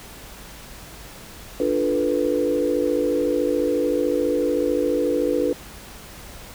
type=chord; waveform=sine; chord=B half-diminished seventh; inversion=first; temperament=equal; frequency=293.7 / 349.2 / 440 / 493.9 Hz; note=D4 / F4 / A4 / B4; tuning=0 / 0 / 0 / 0 cents; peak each=-24 / -26 / -25 / -22 dBFS; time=1.6-5.53 s; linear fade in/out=2 ms; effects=added 50 Hz sine -47 dBFS peak until 6.54 s + pink hiss -41 dBFS RMS until 6.54 s